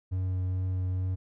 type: tone with vibrato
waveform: triangle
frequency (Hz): 92.5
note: F#2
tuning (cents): 0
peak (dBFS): -25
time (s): 0.11-1.16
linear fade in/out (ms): 20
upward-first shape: triangle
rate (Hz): 2.3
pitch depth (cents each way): 12
effects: none